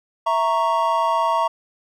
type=chord; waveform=triangle; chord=A# diminished; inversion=second; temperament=equal; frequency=659.3 / 932.3 / 1108.7 Hz; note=E5 / A#5 / C#6; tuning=0 / 0 / 0 cents; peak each=-21 / -18 / -20 dBFS; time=0.26-1.48 s; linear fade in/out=10 ms; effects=none